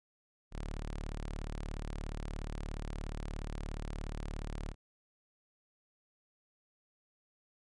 sawtooth tone, 36.97 Hz, D1, 12 cents sharp, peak -34 dBFS, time 0.51-4.75 s, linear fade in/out 50 ms, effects resampled to 22050 Hz

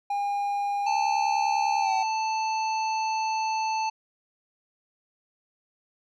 triangle tone with pitch glide, 810 to 768.1 Hz, G#5 to G5, -43 to -35 cents, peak -23 dBFS, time 0.1-2.03 s, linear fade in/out 5 ms, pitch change -92 cents, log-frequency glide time 1.8-1.92 s
harmonic tone, 880 Hz, A5, in tune, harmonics 1 / 3 / 5 / 7, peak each -25 / -35 / -39 / -42 dBFS, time 0.86-3.9 s, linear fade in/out 10 ms
effects none

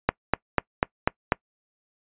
click train, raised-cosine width 0.5 ms, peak -3 dBFS, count 6, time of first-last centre 0.09-1.322 s, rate 4.06 Hz, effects noise-tail reverb RT60 0.1 s tail -25 dB re dry + resampled to 8000 Hz

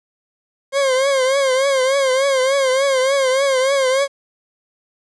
40% pulse tone with vibrato, 535 Hz, C5, 38 cents sharp, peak -13 dBFS, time 0.72-4.08 s, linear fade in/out 50 ms, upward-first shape triangle, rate 3.4 Hz, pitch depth 95 cents each way, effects resampled to 22050 Hz + 8-bit

